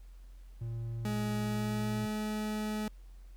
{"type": "tone", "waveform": "triangle", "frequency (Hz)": 115.5, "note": "A#2", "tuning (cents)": -16, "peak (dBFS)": -33, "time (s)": [0.61, 2.06], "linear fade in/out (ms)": 5}
{"type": "tone with pitch glide", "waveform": "40% pulse", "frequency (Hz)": [210.2, 213.4], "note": ["G#3", "G#3"], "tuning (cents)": [21, 47], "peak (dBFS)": -32, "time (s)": [1.05, 2.88], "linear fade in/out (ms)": 2, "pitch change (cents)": 26, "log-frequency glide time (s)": [1.42, 2.02]}
{"effects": ["added 44 Hz sine -48 dBFS peak until 3.36 s", "pink hiss -69 dBFS RMS until 3.36 s"]}